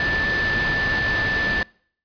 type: tone in noise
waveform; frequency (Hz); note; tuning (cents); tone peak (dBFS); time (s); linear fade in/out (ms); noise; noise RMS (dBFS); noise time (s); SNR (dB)
sine; 1760; A6; 0; -20; 0-1.63; 2; pink; -26; 0-1.63; +3
effects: noise-tail reverb RT60 0.6 s tail -26 dB re dry + resampled to 11025 Hz